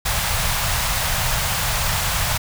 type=band-stop noise; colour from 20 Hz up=pink; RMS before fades=-21 dBFS; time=0.05-2.38 s; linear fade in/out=10 ms; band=150 to 640 Hz; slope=24 dB/octave; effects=none